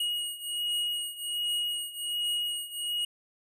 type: beating tone pair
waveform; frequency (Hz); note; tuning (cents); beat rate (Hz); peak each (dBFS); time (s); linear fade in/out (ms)
square; 2888 / 2889.3; F#7 / F#7; -43 / -42; 1.3; -32 / -35; 0-3.05; 5
effects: none